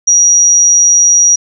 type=tone; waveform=sine; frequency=5760 Hz; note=F#8; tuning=47 cents flat; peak=-4 dBFS; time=0.07-1.36 s; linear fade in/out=10 ms; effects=none